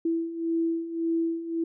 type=beating tone pair; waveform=sine; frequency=329.6 / 331.4 Hz; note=E4 / E4; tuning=0 / +9 cents; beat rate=1.8 Hz; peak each=-31 / -26 dBFS; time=0.05-1.64 s; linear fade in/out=5 ms; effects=none